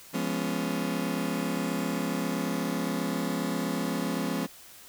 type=chord; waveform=35% pulse; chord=C# dominant seventh; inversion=first; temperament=just; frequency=173.24 / 207.9 / 249.5 / 277.2 Hz; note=E#3 / G#3 / B3 / C#4; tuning=-14 / +2 / +18 / 0 cents; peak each=-32 dBFS; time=0.13-4.47 s; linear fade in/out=20 ms; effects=white hiss -50 dBFS RMS until 4.88 s